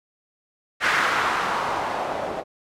blue noise with low-pass filter sweep, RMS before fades -24 dBFS, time 0.8-2.44 s, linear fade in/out 50 ms, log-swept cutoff 1700 to 590 Hz, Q 1.8, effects none

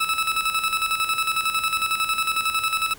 20% pulse tone with tremolo, 1307 Hz, E6, 15 cents flat, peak -14 dBFS, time 0-2.94 s, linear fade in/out 10 ms, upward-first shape square, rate 11 Hz, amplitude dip 60%, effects pink hiss -46 dBFS RMS until 2.98 s

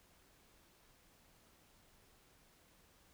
silence, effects pink hiss -68 dBFS RMS until 3.13 s

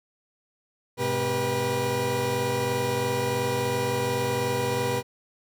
30% pulse tone cluster, 104.2 / 127.1 / 395.6 / 485 Hz, G#2 / C3 / G4 / B4, +6 / -50 / +16 / -31 cents, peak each -32 / -28 / -29 / -24 dBFS, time 0.97-5.03 s, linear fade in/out 50 ms, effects none

